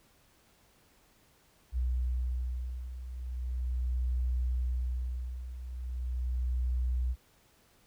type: beating tone pair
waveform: sine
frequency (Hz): 61.74 / 62.13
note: B1 / B1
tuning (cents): 0 / +11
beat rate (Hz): 0.39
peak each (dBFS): -36 / -31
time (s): 1.72-7.16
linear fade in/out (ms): 50
effects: pink hiss -65 dBFS RMS until 7.86 s